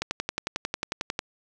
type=click train; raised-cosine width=0.2 ms; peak=-10 dBFS; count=14; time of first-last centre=0.02-1.191 s; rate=11.1 Hz; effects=none